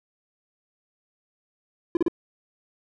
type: tone bursts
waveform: triangle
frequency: 340 Hz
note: F4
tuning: 46 cents flat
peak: -16 dBFS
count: 3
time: 1.95-2.082 s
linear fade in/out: 2 ms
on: 20 ms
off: 36 ms
effects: none